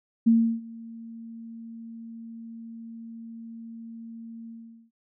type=tone with ADSR envelope; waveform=sine; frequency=228.5 Hz; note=A#3; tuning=34 cents flat; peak=-14 dBFS; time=0.26-4.91 s; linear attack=15 ms; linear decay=330 ms; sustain=-24 dB; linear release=430 ms; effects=none